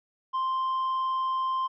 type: tone with tanh clipping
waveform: sine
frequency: 1046.5 Hz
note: C6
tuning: in tune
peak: -26 dBFS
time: 0.33-1.68 s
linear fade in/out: 20 ms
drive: 3 dB
effects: none